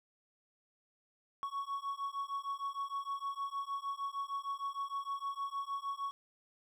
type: beating tone pair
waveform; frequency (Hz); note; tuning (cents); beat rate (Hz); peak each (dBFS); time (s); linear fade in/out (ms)
triangle; 1108.7 / 1115.2; C#6 / C#6; 0 / +10; 6.5; -38 / -38; 1.43-6.11; 0
effects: none